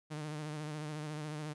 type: tone with vibrato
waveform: sawtooth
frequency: 151.8 Hz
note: D#3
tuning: 42 cents flat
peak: -35 dBFS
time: 0.1-1.54 s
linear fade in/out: 20 ms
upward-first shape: sine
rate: 14 Hz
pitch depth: 46 cents each way
effects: resampled to 24000 Hz